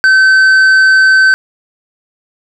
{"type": "tone with tanh clipping", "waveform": "sine", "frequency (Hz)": 1537, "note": "G6", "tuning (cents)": -35, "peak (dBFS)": -5, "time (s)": [0.04, 1.34], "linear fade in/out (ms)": 0, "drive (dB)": 6, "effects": []}